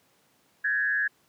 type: tone with frequency modulation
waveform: sine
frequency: 1675 Hz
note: G#6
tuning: 14 cents sharp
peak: -23 dBFS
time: 0.64-1.08 s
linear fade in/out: 10 ms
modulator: 126 Hz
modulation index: 0.78
effects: pink hiss -65 dBFS RMS until 1.28 s + high-pass 150 Hz 12 dB/octave